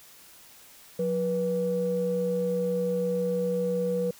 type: tone pair together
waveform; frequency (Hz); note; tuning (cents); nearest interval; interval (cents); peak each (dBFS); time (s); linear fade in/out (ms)
sine; 180.4 / 487.2; F#3 / B4; -44 / -24; octave + perfect fourth; 1720; -29 / -25; 0.99-4.11; 5
effects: tanh soft clip ceiling -17 dBFS + white hiss -52 dBFS RMS until 4.19 s